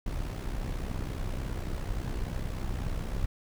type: noise with amplitude modulation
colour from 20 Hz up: brown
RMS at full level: -30 dBFS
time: 0.06-3.26 s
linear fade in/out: 5 ms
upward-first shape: sine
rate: 63.5 Hz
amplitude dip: 65%
effects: none